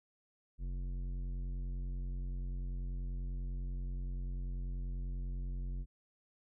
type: tone with tanh clipping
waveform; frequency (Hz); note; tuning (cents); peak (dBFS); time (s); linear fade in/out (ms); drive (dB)
triangle; 45.14; F#1; -42; -38; 0.58-5.86; 50; 16
effects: none